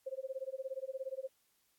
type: tone with tremolo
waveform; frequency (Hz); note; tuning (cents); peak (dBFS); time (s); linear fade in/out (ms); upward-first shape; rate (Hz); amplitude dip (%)
sine; 529; C5; +19; -35; 0.06-1.29; 10; sine; 17; 100
effects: white hiss -75 dBFS RMS until 1.78 s + AAC 64 kbps